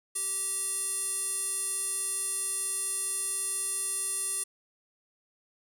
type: tone with band-pass filter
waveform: square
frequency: 387.8 Hz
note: G4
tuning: 19 cents flat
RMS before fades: -32 dBFS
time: 0.15-4.44 s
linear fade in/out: 10 ms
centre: 9600 Hz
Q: 7.5
effects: none